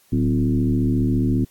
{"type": "tone with frequency modulation", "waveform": "sine", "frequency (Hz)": 182.9, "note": "F#3", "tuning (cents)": -20, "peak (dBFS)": -16, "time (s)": [0.12, 1.45], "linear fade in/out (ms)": 10, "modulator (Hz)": 74.5, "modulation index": 1.7, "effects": ["white hiss -57 dBFS RMS until 1.5 s", "AAC 64 kbps"]}